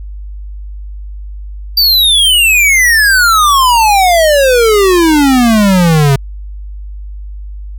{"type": "exponential sweep", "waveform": "square", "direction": "down", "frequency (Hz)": [4699, 133.6], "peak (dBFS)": -6, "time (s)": [1.77, 6.16], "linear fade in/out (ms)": 5, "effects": ["added 50 Hz sine -22 dBFS peak until 7.78 s"]}